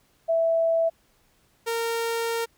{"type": "tone pair in turn", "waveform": ["sine", "sawtooth"], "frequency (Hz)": [659.3, 461], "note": ["E5", "A#4"], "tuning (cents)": [0, -19], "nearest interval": "tritone", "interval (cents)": 619, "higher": "first", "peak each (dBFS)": [-19, -21], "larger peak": "first", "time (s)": [[0.28, 0.9], [1.66, 2.46]], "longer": "second", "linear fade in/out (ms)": 20, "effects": ["pink hiss -64 dBFS RMS until 2.57 s"]}